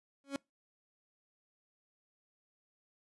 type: tone with exponential growth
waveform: 30% pulse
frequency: 277.2 Hz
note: C#4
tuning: in tune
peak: -28 dBFS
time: 0.24-0.36 s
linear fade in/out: 1 ms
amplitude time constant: 25 ms
effects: noise-tail reverb RT60 0.2 s tail -24 dB re dry + resampled to 24000 Hz